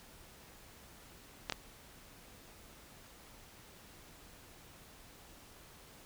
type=clicks; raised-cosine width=0.2 ms; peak=-17 dBFS; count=2; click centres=1.498 / 1.523 s; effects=pink hiss -57 dBFS RMS until 6.05 s